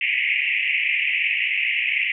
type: band-pass noise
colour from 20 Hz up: pink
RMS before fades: -22 dBFS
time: 0.01-2.12 s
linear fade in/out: 2 ms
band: 2000 to 2800 Hz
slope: 96 dB/octave
effects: none